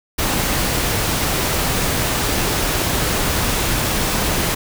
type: noise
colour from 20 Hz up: pink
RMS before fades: -19 dBFS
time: 0.18-4.55 s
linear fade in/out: 10 ms
effects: none